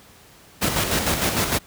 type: noise with tremolo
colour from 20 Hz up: pink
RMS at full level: -20 dBFS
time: 0.61-1.59 s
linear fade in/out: 20 ms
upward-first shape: square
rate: 6.6 Hz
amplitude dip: 45%
effects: pink hiss -49 dBFS RMS until 1.66 s + high-pass 60 Hz 12 dB/octave